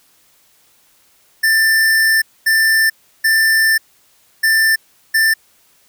square tone bursts at uneven times, 1779 Hz, A6, 19 cents sharp, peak -11 dBFS, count 5, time 1.43-2.22 / 2.46-2.9 / 3.24-3.78 / 4.43-4.76 / 5.14-5.34 s, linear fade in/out 10 ms, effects white hiss -54 dBFS RMS until 5.88 s

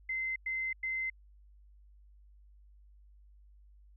sine tone bursts, 2067 Hz, C7, 22 cents flat, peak -32 dBFS, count 3, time 0.09-1.1 s, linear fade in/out 5 ms, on 270 ms, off 100 ms, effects added 50 Hz sine -56 dBFS peak until 3.96 s

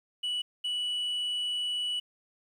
sine tone bursts at uneven times, 2951 Hz, F#7, 5 cents flat, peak -26 dBFS, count 2, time 0.23-0.42 / 0.64-2 s, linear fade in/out 10 ms, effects tanh soft clip ceiling -28 dBFS + 10-bit

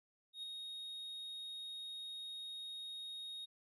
triangle tone with ADSR envelope, 3735 Hz, A#7, 3 cents sharp, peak -40 dBFS, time 0.33-3.46 s, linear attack 100 ms, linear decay 9 ms, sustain -3 dB, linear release 18 ms, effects resampled to 32000 Hz

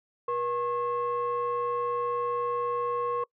sine tone pair together, 481.2 / 1084 Hz, B4 / C#6, -45 / -39 cents, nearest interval octave + major second, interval 1406 cents, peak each -28 dBFS, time 0.28-3.24 s, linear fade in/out 5 ms, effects noise-tail reverb RT60 0.1 s tail -24 dB re dry + tanh soft clip ceiling -22 dBFS

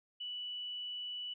sine tone, 2960 Hz, F#7, in tune, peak -39 dBFS, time 0.2-1.34 s, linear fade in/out 10 ms, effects none

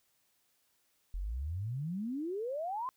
sine exponential sweep, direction up, 41.57 to 1066 Hz, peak -34 dBFS, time 1.14-2.89 s, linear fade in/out 0 ms, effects white hiss -74 dBFS RMS until 2.96 s

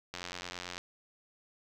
click train, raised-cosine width 0.2 ms, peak -22 dBFS, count 58, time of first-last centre 0.14-0.78 s, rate 89.1 Hz, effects none

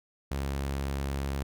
sawtooth tone, 68.9 Hz, C#2, 10 cents flat, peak -26 dBFS, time 0.31-1.43 s, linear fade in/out 5 ms, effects none

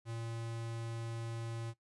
square tone, 115.1 Hz, A#2, 22 cents flat, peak -40 dBFS, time 0.05-1.74 s, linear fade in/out 50 ms, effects noise-tail reverb RT60 0.1 s tail -17 dB re dry + resampled to 24000 Hz

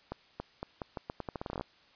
accelerating click train, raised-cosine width 1 ms, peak -22 dBFS, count 17, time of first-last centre 0.12-1.611 s, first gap 280 ms, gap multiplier 0.82, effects white hiss -62 dBFS RMS until 1.95 s + resampled to 11025 Hz

